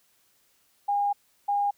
sine tone pair in turn, 812 / 812 Hz, G#5 / G#5, -39 / -39 cents, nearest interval unison, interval 0 cents, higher neither, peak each -22 dBFS, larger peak neither, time 0.88-1.13 / 1.48-1.71 s, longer first, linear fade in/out 10 ms, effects white hiss -66 dBFS RMS until 1.77 s

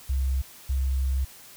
sine tone pair in turn, 66.3 / 66.3 Hz, C2 / C2, +23 / +23 cents, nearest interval unison, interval 0 cents, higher neither, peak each -22 dBFS, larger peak neither, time 0.09-0.42 / 0.69-1.25 s, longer second, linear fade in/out 10 ms, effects white hiss -48 dBFS RMS until 1.56 s

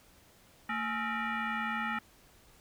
sine tone with frequency modulation, 225.2 Hz, A3, 40 cents sharp, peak -31 dBFS, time 0.69-1.99 s, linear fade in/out 5 ms, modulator 534 Hz, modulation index 3.8, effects pink hiss -61 dBFS RMS until 2.6 s

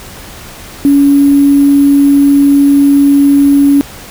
sine tone with sample-and-hold, 282 Hz, C#4, 30 cents sharp, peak -3 dBFS, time 0.85-3.81 s, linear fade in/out 0 ms, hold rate 11025 Hz, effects pink hiss -30 dBFS RMS until 4.1 s

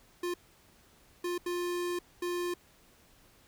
square tone bursts at uneven times, 352.2 Hz, F4, 15 cents sharp, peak -32 dBFS, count 4, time 0.23-0.34 / 1.24-1.38 / 1.46-1.99 / 2.22-2.54 s, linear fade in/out 5 ms, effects pink hiss -62 dBFS RMS until 3.47 s

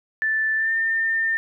sine tone with pitch glide, 1760 to 1805.3 Hz, A6 to A6, 0 to +44 cents, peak -19 dBFS, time 0.22-1.37 s, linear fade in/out 0 ms, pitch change +44 cents, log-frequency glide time 0.56-0.73 s, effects none

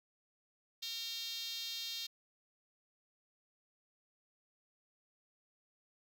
5% pulse tone with high-pass filter, 460 Hz, A#4, 23 cents flat, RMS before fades -42 dBFS, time 0.82-2.07 s, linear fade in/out 10 ms, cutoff 3700 Hz, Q 2.8, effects none

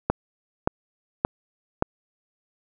click train, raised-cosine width 1 ms, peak -5 dBFS, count 4, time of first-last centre 0.1-1.824 s, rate 1.74 Hz, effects none

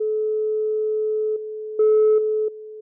sine tone with level steps, 431 Hz, A4, 36 cents flat, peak -19 / -28 / -11 / -18 / -34 dBFS, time 0-2.81 s, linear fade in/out 10 ms, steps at 1.36 / 1.79 / 2.18 / 2.48 s, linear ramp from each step 5 ms, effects tanh soft clip ceiling -10 dBFS

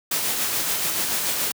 white noise with tremolo, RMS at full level -23 dBFS, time 0.11-1.52 s, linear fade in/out 5 ms, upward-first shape sine, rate 7 Hz, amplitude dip 30%, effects high-pass 100 Hz 12 dB/octave

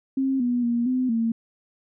sine tone with pitch steps, 267.4 / 243.9 / 236.8 / 255.1 / 228.1 Hz, C4 / B3 / A#3 / C4 / A#3, +38 / -21 / +27 / -44 / -37 cents, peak -20 dBFS, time 0.17-1.32 s, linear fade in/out 5 ms, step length 230 ms, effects none

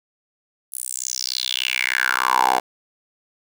10% pulse tone with high-pass filter sweep, 63.4 Hz, B1, 46 cents sharp, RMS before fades -22 dBFS, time 0.72-2.6 s, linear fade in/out 10 ms, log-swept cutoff 11000 to 680 Hz, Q 5.4, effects none

